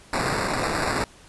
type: noise with sample-and-hold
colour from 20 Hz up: violet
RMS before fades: -25 dBFS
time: 0.13-1.04 s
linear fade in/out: 2 ms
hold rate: 3150 Hz
effects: pink hiss -50 dBFS RMS until 1.28 s + resampled to 24000 Hz